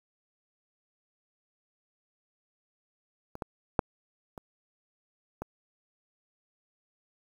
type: clicks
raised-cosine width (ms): 1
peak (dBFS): -26 / -19 / -8 / -27 / -21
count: 5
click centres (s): 3.354 / 3.422 / 3.792 / 4.378 / 5.42
effects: 8-bit